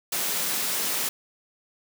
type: high-pass noise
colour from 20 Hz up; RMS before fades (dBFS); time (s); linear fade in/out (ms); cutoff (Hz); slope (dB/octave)
white; -27; 0.12-1.09; 5; 140; 96
effects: none